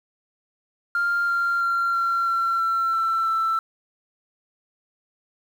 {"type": "tone with pitch steps", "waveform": "sine", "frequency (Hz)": [1396.9, 1387.3, 1377.7, 1368.2, 1358.7, 1349.3, 1340, 1330.7], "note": ["F6", "F6", "F6", "F6", "F6", "E6", "E6", "E6"], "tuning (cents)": [0, -12, -24, -36, -48, 40, 28, 16], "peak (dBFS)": -18, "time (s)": [0.95, 3.59], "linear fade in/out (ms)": 2, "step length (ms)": 330, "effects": ["tanh soft clip ceiling -17 dBFS", "8-bit"]}